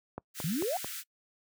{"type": "click train", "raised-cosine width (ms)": 1, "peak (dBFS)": -23, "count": 4, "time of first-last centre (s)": [0.18, 0.845], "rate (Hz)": 4.51}
{"type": "high-pass noise", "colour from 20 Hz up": "white", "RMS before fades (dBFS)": -40, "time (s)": [0.34, 1.04], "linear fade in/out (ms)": 50, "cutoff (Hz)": 1300, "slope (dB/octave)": 96}
{"type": "exponential sweep", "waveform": "sine", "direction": "up", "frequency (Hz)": [142.1, 784], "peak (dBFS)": -29, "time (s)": [0.44, 0.77], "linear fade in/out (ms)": 2}
{"effects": ["noise-tail reverb RT60 0.1 s tail -25 dB re dry", "high-pass 80 Hz 12 dB/octave"]}